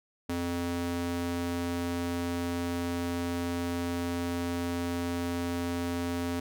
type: tone with high-pass filter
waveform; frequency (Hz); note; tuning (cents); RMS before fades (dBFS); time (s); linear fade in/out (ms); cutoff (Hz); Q
square; 86.6; F2; -14; -32; 0.29-6.4; 5; 180; 2.2
effects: none